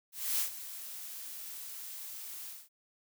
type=noise with ADSR envelope; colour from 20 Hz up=blue; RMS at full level=-30 dBFS; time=0.12-2.69 s; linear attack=270 ms; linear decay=110 ms; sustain=-14 dB; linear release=210 ms; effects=none